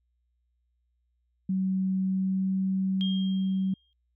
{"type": "tone with pitch glide", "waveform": "sine", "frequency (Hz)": [189.1, 190.42], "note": ["F#3", "G3"], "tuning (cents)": [38, -50], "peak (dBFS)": -24, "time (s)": [1.49, 3.74], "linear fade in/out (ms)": 5, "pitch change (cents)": 12, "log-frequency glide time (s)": [1.99, 2.58]}
{"type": "tone with exponential decay", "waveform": "sine", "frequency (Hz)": 3221, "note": "G7", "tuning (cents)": 46, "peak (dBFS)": -30, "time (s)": [3.01, 3.93], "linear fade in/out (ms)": 0, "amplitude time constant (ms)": 200}
{"effects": ["added 60 Hz sine -70 dBFS peak until 4.15 s"]}